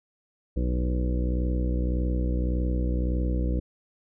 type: harmonic tone with a mistuned harmonic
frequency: 61.74 Hz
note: B1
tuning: in tune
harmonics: 1 / 2 / 3 / 4 / 5 / 6 / 7 / 8 / 9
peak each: -24 / -35 / -33 / -38 / -34 / -42 / -47 / -38 / -45 dBFS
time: 0.56-3.6 s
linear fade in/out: 10 ms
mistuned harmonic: 7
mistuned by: -72 cents
effects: none